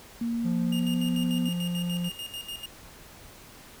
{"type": "tone with pitch glide", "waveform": "sine", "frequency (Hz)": [233.1, 244.5], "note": ["A#3", "B3"], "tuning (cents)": [0, -17], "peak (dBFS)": -26, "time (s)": [0.21, 1.49], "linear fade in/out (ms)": 5, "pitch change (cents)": 83, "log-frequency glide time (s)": [0.64, 1.01]}
{"type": "tone", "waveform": "triangle", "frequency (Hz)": 174.61, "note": "F3", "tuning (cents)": 0, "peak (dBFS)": -25, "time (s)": [0.44, 2.1], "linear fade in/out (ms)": 20}
{"type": "tone with tremolo", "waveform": "45% pulse", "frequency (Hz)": 2837, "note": "F7", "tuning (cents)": 27, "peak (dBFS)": -34, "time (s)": [0.72, 2.66], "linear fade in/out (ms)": 5, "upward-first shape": "square", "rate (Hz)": 6.8, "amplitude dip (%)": 70}
{"effects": ["pink hiss -49 dBFS RMS until 3.8 s"]}